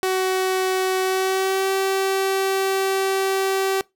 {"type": "tone with pitch glide", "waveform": "sawtooth", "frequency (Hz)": [375.2, 385.7], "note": ["F#4", "G4"], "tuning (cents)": [24, -28], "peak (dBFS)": -15, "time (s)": [0.03, 3.81], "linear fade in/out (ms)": 0, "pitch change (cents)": 48, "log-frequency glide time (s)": [0.99, 1.71], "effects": ["noise-tail reverb RT60 0.2 s tail -23 dB re dry"]}